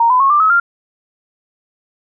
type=tone with pitch steps; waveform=sine; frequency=929 / 1007.2 / 1092.1 / 1184.1 / 1283.8 / 1391.9 Hz; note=A#5 / B5 / C#6 / D6 / E6 / F6; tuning=-6 / +34 / -26 / +14 / -46 / -6 cents; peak=-8 dBFS; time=0-0.6 s; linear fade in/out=5 ms; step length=100 ms; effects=none